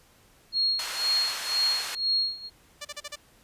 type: tone with tremolo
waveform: sine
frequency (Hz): 4283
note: C8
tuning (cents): +40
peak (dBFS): -21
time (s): 0.52-2.5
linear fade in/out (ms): 50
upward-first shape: sine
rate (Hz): 2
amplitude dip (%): 90
type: band-pass noise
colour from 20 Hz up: pink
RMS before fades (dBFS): -35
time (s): 0.79-1.95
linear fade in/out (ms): 2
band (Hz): 1100 to 10000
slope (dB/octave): 12
type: tone bursts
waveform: 5% pulse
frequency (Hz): 587.3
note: D5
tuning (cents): 0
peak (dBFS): -23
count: 5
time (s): 2.81-3.159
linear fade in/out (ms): 10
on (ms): 41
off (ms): 36
effects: pink hiss -59 dBFS RMS until 3.43 s + resampled to 32000 Hz